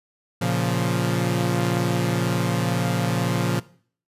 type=chord; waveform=sawtooth; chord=Bb minor; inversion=none; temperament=equal; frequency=116.54 / 138.59 / 174.61 Hz; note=Bb2 / Db3 / F3; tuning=0 / 0 / 0 cents; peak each=-21 / -22 / -20 dBFS; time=0.41-3.6 s; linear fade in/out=10 ms; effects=noise-tail reverb RT60 0.5 s tail -19 dB re dry + resampled to 32000 Hz